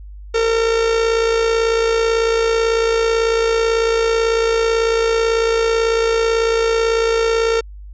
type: tone with amplitude modulation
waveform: 45% pulse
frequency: 455.3 Hz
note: A#4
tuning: 41 cents flat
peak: -12 dBFS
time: 0.34-7.61 s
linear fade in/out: 10 ms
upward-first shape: sine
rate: 58.1 Hz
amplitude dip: 45%
effects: added 50 Hz sine -32 dBFS peak until 7.93 s + resampled to 16000 Hz